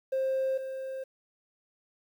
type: tone pair in turn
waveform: triangle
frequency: 529 / 529 Hz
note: C5 / C5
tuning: +19 / +19 cents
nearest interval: unison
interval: 0 cents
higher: neither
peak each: -23 / -32 dBFS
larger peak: first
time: 0.12-0.58 / 0.58-1.04 s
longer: neither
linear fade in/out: 10 ms
effects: tanh soft clip ceiling -22 dBFS + 10-bit